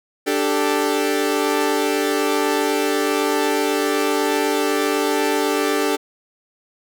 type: chord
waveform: sawtooth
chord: D suspended fourth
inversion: none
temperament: equal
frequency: 293.7 / 392 / 440 Hz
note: D4 / G4 / A4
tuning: 0 / 0 / 0 cents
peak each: -18 dBFS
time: 0.26-5.97 s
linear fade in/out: 20 ms
effects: none